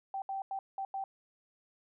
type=tone bursts at uneven times; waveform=sine; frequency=778 Hz; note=G5; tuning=13 cents flat; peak=-34 dBFS; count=5; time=0.14-0.22 / 0.29-0.42 / 0.51-0.59 / 0.78-0.85 / 0.94-1.04 s; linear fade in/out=2 ms; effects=none